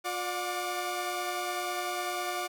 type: tone cluster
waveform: sawtooth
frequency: 356 / 592 / 722 / 1170 Hz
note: F4 / D5 / F#5 / D6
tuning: +33 / +14 / -43 / -7 cents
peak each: -34 / -37 / -31 / -33 dBFS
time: 0.04-2.48 s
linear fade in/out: 20 ms
effects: none